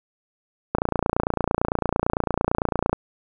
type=click train; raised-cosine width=1 ms; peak=-6 dBFS; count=64; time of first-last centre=0.75-2.93 s; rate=28.9 Hz; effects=none